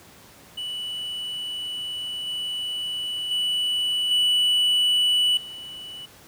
triangle tone with level steps, 2960 Hz, F#7, in tune, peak -27 / -25 / -20 / -16 / -34 dBFS, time 0.57-6.06 s, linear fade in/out 10 ms, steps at 2.27 / 3.31 / 4.11 / 5.37 s, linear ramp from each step 2 ms, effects pink hiss -49 dBFS RMS until 6.27 s + high-pass 80 Hz 12 dB/octave

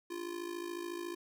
square tone with amplitude modulation, 345.9 Hz, F4, 17 cents flat, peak -36 dBFS, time 0.1-1.15 s, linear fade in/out 10 ms, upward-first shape sine, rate 54 Hz, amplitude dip 75%, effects none

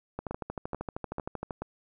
two click trains, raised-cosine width 1 ms, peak -20 / -20 dBFS, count 18 / 4, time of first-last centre 0.19-1.508 / 0.31-1.62 s, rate 12.9 / 2.29 Hz, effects none

